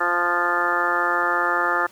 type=harmonic tone with a mistuned harmonic; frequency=174.8 Hz; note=F3; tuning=2 cents sharp; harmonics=2 / 3 / 4 / 5 / 6 / 7 / 8 / 9 / 10; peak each=-30 / -30 / -30 / -27 / -30 / -24 / -25 / -35 / -25 dBFS; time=0-1.87 s; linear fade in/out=10 ms; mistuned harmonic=9; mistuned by=-19 cents; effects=pink hiss -50 dBFS RMS until 1.91 s + high-pass 100 Hz 12 dB/octave